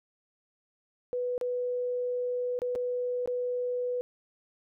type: tone with dropouts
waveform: sine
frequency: 493.9 Hz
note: B4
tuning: in tune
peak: -28 dBFS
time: 1.13-4.01 s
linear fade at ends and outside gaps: 0 ms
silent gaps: 1.379-1.412 / 2.59-2.618 / 2.752-2.758 / 3.259-3.275 s
effects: none